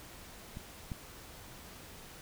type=clicks; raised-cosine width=5 ms; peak=-29 / -26 dBFS; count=2; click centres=0.571 / 0.918 s; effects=pink hiss -51 dBFS RMS until 2.21 s